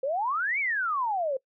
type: exponential two-way sweep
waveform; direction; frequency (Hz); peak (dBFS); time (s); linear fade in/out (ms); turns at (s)
sine; up then down; 511 to 2340 to 511; -25; 0.03-1.37; 5; 0.59
effects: noise-tail reverb RT60 0.1 s tail -23 dB re dry